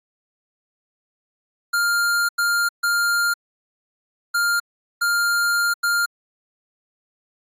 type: tone bursts at uneven times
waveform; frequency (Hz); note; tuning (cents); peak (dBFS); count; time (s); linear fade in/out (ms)
square; 1401; F6; +5; -18; 6; 1.73-2.29 / 2.38-2.69 / 2.83-3.34 / 4.34-4.6 / 5.01-5.74 / 5.83-6.06; 10
effects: AAC 64 kbps